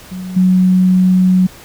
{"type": "tone with level steps", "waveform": "sine", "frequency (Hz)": 184.5, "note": "F#3", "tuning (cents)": -5, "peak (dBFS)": [-22, -7], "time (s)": [0.11, 1.47], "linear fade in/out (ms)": 10, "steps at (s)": 0.36, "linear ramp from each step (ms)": 10, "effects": ["pink hiss -38 dBFS RMS until 1.64 s"]}